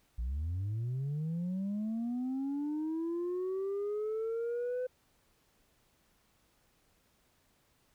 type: linear sweep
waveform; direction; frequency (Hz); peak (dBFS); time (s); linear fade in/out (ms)
sine; up; 54.6 to 508; -30; 0.18-4.87; 10
effects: tanh soft clip ceiling -31 dBFS + pink hiss -71 dBFS RMS until 7.94 s